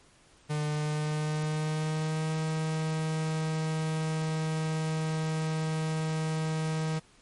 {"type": "tone with pitch glide", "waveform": "45% pulse", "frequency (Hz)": [150.2, 157.94], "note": ["D3", "D#3"], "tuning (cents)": [39, 26], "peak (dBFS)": -28, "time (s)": [0.49, 7], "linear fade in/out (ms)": 20, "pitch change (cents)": 87, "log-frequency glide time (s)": [0.67, 2.32], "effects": ["pink hiss -60 dBFS RMS until 7.21 s", "MP3 48 kbps"]}